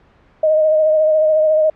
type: tone with vibrato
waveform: sine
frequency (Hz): 622.3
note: D#5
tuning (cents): 0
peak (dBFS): -10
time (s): 0.43-1.7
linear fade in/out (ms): 5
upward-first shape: triangle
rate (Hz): 14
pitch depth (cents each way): 33
effects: pink hiss -51 dBFS RMS until 1.75 s + low-pass 2000 Hz 12 dB/octave